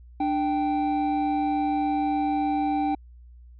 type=tone pair together; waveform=triangle; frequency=296.1 / 781.4 Hz; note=D4 / G5; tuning=+14 / -6 cents; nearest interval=octave + perfect fourth; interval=1680 cents; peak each=-23 dBFS; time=0.2-2.95 s; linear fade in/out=5 ms; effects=added 60 Hz sine -45 dBFS peak until 3.59 s + resampled to 11025 Hz